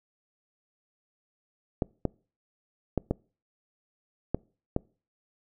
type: clicks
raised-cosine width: 2 ms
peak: -12 dBFS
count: 6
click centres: 1.822 / 2.053 / 2.977 / 3.11 / 4.346 / 4.764 s
effects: noise-tail reverb RT60 0.4 s tail -26 dB re dry